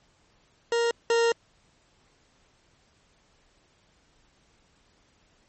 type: tone pair in turn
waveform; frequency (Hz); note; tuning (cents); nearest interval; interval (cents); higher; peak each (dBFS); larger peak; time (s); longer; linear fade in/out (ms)
40% pulse; 467.9 / 464.1; A#4 / A#4; +6 / -8; unison; 14; first; -21 / -19; second; 0.72-0.91 / 1.1-1.32; second; 2
effects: pink hiss -64 dBFS RMS until 5.48 s + MP3 32 kbps